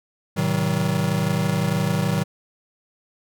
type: chord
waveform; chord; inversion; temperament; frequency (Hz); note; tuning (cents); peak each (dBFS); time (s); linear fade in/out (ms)
square; A diminished seventh; none; just; 110 / 132 / 158.4 / 190.08; A2 / C3 / Eb3 / Gb3; 0 / +16 / +31 / +47; -28 / -29 / -24 / -25; 0.36-2.24; 20
effects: none